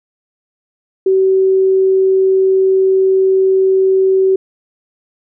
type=tone; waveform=sine; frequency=381.1 Hz; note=G4; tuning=49 cents flat; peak=-8 dBFS; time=1.06-4.36 s; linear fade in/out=5 ms; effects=none